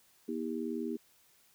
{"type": "harmonic tone", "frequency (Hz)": 80, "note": "D#2", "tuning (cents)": 49, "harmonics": [3, 4, 5], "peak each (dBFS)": [-37, -38, -39], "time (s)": [0.28, 0.97], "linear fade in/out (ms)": 10, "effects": ["white hiss -66 dBFS RMS until 1.54 s"]}